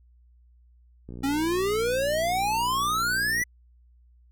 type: click train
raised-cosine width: 3 ms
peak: -27 dBFS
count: 141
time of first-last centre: 1.09-3.416 s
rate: 60.2 Hz
type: exponential sweep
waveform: square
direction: up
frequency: 267 to 2000 Hz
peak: -24 dBFS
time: 1.23-3.44 s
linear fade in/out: 10 ms
effects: added 60 Hz sine -54 dBFS peak until 4.31 s